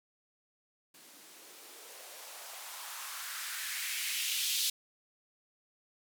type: noise with band-pass filter sweep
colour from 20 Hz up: violet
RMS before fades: -39 dBFS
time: 0.94-4.7 s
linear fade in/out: 5 ms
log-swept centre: 220 to 3700 Hz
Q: 2.1
effects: none